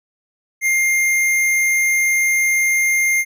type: tone with hard clipping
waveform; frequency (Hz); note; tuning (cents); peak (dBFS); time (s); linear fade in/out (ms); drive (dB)
sine; 2113; C7; +16; -15; 0.61-3.25; 50; 17
effects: none